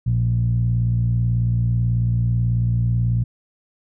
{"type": "tone with low-pass filter", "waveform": "15% pulse", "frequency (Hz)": 58.27, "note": "A#1", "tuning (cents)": 0, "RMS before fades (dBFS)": -19, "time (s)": [0.06, 3.24], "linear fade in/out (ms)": 10, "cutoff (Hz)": 130, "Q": 5.2, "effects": []}